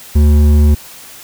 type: tone with hard clipping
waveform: sine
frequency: 74.3 Hz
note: D2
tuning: 21 cents sharp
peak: -7 dBFS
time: 0.15-0.75 s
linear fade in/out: 10 ms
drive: 9 dB
effects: white hiss -35 dBFS RMS until 1.23 s